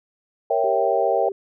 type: chord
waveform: sine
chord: A# diminished seventh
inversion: none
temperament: equal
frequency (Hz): 466.2 / 554.4 / 659.3 / 784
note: A#4 / C#5 / E5 / G5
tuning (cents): 0 / 0 / 0 / 0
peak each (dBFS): -23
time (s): 0.5-1.29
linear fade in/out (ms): 5
type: tone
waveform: sine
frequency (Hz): 392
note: G4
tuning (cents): 0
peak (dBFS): -26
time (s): 0.64-1.32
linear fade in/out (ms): 2
effects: none